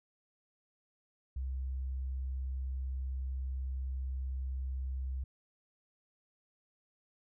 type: tone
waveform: sine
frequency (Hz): 65.41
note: C2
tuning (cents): 0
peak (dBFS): -34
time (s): 1.36-5.24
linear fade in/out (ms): 5
effects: none